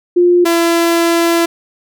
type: tone pair in turn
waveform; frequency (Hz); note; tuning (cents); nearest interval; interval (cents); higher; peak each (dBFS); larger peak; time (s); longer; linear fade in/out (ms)
sine / sawtooth; 352.6 / 337.2; F4 / E4; +17 / +39; minor second; 78; first; -6; neither; 0.16-0.45 / 0.45-1.46; second; 10
effects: none